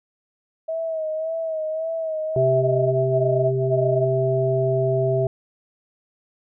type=tone with vibrato; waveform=sine; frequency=640 Hz; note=D#5; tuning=49 cents sharp; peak=-23 dBFS; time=0.68-4.05 s; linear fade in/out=10 ms; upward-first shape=sine; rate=1.8 Hz; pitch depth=44 cents each way
type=harmonic tone; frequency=130.81 Hz; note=C3; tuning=in tune; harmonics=1 / 3 / 5; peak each=-22 / -22 / -22 dBFS; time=2.36-5.27 s; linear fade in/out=2 ms
effects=none